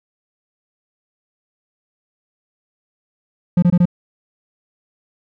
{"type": "tone bursts", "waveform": "triangle", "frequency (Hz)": 175.9, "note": "F3", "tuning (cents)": 13, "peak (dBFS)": -7, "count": 4, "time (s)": [3.57, 3.855], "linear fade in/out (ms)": 5, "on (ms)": 54, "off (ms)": 23, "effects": []}